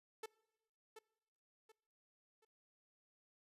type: tone with echo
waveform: sawtooth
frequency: 440 Hz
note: A4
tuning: in tune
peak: -40 dBFS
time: 0.23-0.26 s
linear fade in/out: 5 ms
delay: 730 ms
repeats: 3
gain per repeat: -9 dB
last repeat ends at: 2.45 s
effects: noise-tail reverb RT60 1.0 s tail -23 dB re dry + resampled to 32000 Hz